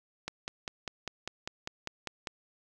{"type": "click train", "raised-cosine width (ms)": 0.2, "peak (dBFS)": -18, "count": 11, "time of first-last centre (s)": [0.28, 2.272], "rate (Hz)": 5.02, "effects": []}